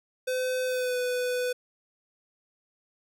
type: tone with pitch glide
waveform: square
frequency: 510 to 497.5 Hz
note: C5 to B4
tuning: -44 to +13 cents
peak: -27 dBFS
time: 0.27-1.53 s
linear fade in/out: 10 ms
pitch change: -43 cents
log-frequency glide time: 0.66-0.97 s
effects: none